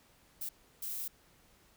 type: noise bursts at uneven times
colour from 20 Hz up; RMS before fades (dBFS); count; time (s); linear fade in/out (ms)
violet; -39; 2; 0.41-0.49 / 0.82-1.08; 5
effects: pink hiss -65 dBFS RMS until 1.76 s